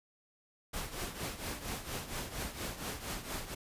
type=noise with tremolo; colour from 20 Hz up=pink; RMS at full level=-37 dBFS; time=0.73-3.55 s; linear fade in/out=10 ms; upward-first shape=triangle; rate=4.3 Hz; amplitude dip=75%; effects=resampled to 32000 Hz